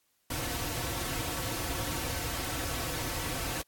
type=noise with comb filter; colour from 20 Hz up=pink; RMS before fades=-34 dBFS; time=0.3-3.62 s; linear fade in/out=5 ms; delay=4.9 ms; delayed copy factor=-0.85; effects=white hiss -73 dBFS RMS until 3.67 s + AAC 64 kbps